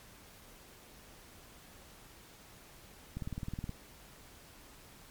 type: click train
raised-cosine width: 5 ms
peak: -26 dBFS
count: 11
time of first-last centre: 3.17-3.694 s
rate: 19.1 Hz
effects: pink hiss -56 dBFS RMS until 5.1 s + MP3 96 kbps